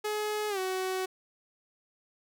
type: tone with pitch glide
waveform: sawtooth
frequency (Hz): 423 to 374.7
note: G#4 to F#4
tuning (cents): +32 to +22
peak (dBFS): -26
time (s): 0.04-1.06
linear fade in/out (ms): 10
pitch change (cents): -210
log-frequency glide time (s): 0.49-0.59
effects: none